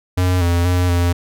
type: tone with pitch steps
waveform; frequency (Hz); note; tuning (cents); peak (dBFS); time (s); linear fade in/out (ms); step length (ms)
square; 90.9 / 86.4 / 89.6 / 87.2; F#2 / F2 / F2 / F2; -30 / -18 / +45 / -2; -14; 0.17-1.13; 10; 240
effects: none